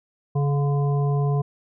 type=harmonic tone with a mistuned harmonic; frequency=141.9 Hz; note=C#3; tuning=41 cents sharp; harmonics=1 / 3 / 5 / 7; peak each=-19 / -29 / -33 / -36 dBFS; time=0.35-1.42 s; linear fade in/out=10 ms; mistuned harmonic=7; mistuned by=+49 cents; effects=none